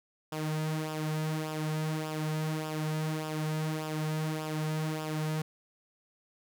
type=tone with flanger; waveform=sawtooth; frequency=155.56 Hz; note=D#3; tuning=in tune; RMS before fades=-33 dBFS; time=0.32-5.42 s; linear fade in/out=5 ms; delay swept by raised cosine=0.47 to 3.77 ms; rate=1.7 Hz; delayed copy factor=-0.6; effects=none